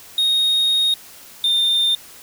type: tone pair in turn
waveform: triangle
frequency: 3729 / 3612 Hz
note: A#7 / A7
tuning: 0 / +45 cents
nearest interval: minor second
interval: 55 cents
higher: first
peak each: -13 dBFS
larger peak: neither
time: 0.18-0.94 / 1.44-1.95 s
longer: first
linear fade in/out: 2 ms
effects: white hiss -42 dBFS RMS until 2.22 s